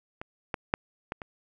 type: clicks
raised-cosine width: 0.5 ms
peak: -22 / -14 / -8 / -17 / -23 dBFS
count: 5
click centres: 0.215 / 0.542 / 0.739 / 1.121 / 1.218 s
effects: none